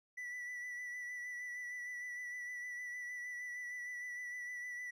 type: tone with vibrato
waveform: triangle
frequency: 1967 Hz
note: B6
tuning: 7 cents flat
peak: -40 dBFS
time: 0.17-4.91 s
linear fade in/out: 10 ms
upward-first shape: sine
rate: 6.5 Hz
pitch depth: 24 cents each way
effects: none